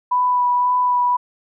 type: tone with vibrato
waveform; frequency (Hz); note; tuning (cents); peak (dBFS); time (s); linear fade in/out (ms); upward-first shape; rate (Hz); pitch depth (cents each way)
sine; 987.8; B5; 0; -14; 0.11-1.17; 10; sine; 1.9; 13
effects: none